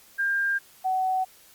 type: tone pair in turn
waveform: sine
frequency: 1600 / 751 Hz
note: G6 / F#5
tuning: +35 / +26 cents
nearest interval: octave + minor second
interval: 1309 cents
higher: first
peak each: -22 dBFS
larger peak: neither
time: 0.18-0.59 / 0.84-1.25 s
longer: neither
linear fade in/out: 20 ms
effects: white hiss -54 dBFS RMS until 1.54 s + Opus 48 kbps